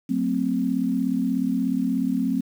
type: chord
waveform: sine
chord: F# diminished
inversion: none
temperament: equal with one note detuned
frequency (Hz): 185 / 224.8 / 261.6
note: F#3 / A3 / C4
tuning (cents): 0 / +37 / 0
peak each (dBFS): -27 / -26 / -23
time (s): 0.09-2.41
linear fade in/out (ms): 10
effects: 8-bit